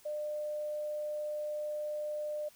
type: tone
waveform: sine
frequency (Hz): 600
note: D5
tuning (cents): +37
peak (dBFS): -34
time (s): 0.05-2.49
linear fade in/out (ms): 10
effects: white hiss -61 dBFS RMS until 2.55 s